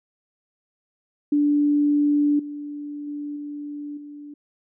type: tone with level steps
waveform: sine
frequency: 292.1 Hz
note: D4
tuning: 9 cents flat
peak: -16 / -30 / -28 / -30 / -36 dBFS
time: 1.32-4.34 s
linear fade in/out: 5 ms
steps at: 2.39 / 3.07 / 3.36 / 3.97 s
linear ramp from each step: 5 ms
effects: none